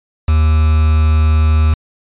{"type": "tone with quantisation", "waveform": "triangle", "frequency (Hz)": 77.78, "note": "D#2", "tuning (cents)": 0, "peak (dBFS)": -6, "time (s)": [0.28, 1.74], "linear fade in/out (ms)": 5, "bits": 4, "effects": ["resampled to 8000 Hz"]}